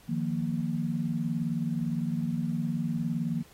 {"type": "chord", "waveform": "sine", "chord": "Eb suspended second", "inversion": "none", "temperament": "just", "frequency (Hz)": [155.56, 175.01, 233.3], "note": ["Eb3", "F3", "Bb3"], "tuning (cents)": [0, 4, 2], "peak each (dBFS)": [-32, -32, -31], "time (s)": [0.08, 3.43], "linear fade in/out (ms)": 20, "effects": ["pink hiss -57 dBFS RMS until 3.53 s", "AAC 48 kbps"]}